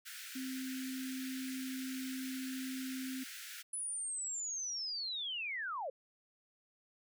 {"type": "high-pass noise", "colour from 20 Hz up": "pink", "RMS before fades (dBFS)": -48, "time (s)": [0.05, 3.63], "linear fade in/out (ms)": 20, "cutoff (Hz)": 1400, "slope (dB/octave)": 96}
{"type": "tone", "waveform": "sine", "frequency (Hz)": 261.6, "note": "C4", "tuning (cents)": 0, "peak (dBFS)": -39, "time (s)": [0.35, 3.24], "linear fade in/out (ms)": 10}
{"type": "linear sweep", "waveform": "sine", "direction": "down", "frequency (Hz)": [10100, 485], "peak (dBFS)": -37, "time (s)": [3.73, 5.9], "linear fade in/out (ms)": 5}
{"effects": []}